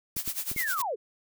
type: noise with tremolo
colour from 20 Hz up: blue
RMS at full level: -30 dBFS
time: 0.16-0.82 s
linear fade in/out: 5 ms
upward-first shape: sine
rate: 9.6 Hz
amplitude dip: 85%
type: clicks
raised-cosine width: 3 ms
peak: -27 dBFS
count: 4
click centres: 0.167 / 0.277 / 0.515 / 0.563 s
type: linear sweep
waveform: sine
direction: down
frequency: 2217 to 373.8 Hz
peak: -28 dBFS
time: 0.56-0.96 s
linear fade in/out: 20 ms
effects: none

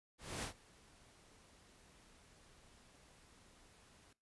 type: noise with ADSR envelope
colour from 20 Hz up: pink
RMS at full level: -41 dBFS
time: 0.18-4.13 s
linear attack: 250 ms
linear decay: 100 ms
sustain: -24 dB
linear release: 4 ms
effects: noise-tail reverb RT60 0.3 s tail -21 dB re dry + resampled to 24000 Hz

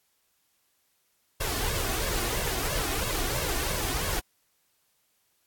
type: noise with flanger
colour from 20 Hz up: pink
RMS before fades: -29 dBFS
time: 1.4-4.2 s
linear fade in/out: 10 ms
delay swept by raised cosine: 1.8 to 2.8 ms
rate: 3 Hz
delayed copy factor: +0.7
effects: white hiss -71 dBFS RMS until 5.46 s + AAC 64 kbps

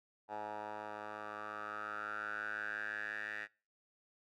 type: tone with band-pass filter sweep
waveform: 10% pulse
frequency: 105.7 Hz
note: G#2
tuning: 31 cents sharp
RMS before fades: -43 dBFS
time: 0.28-3.48 s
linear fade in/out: 50 ms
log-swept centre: 880 to 1900 Hz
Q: 7.5
effects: noise-tail reverb RT60 0.4 s tail -26 dB re dry

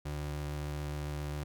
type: ring-modulated tone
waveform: square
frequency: 108.9 Hz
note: A2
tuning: 17 cents flat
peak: -33 dBFS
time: 0.05-1.44 s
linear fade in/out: 10 ms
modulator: 37.5 Hz
effects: none

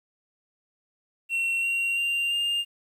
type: tone with pitch steps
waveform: triangle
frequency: 2723 / 2751 / 2780 / 2809 Hz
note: F7 / F7 / F7 / F7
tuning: -44 / -27 / -9 / +9 cents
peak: -22 dBFS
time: 1.29-2.65 s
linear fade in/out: 50 ms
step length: 340 ms
effects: 10-bit

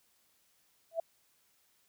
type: tone with exponential growth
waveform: sine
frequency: 661 Hz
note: E5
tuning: 5 cents sharp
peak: -26 dBFS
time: 0.91-1 s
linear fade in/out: 5 ms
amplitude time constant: 19 ms
effects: white hiss -71 dBFS RMS until 1.88 s

